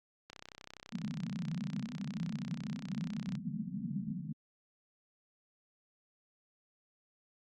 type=click train; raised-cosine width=0.2 ms; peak=-30 dBFS; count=99; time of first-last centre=0.3-3.353 s; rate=32.1 Hz
type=band-pass noise; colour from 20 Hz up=white; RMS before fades=-39 dBFS; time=0.92-4.33 s; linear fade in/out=10 ms; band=140 to 240 Hz; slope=96 dB/octave
effects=Opus 48 kbps